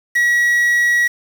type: tone with quantisation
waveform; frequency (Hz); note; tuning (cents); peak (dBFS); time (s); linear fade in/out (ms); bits
triangle; 1920; B6; -49; -10; 0.15-1.08; 10; 5
effects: none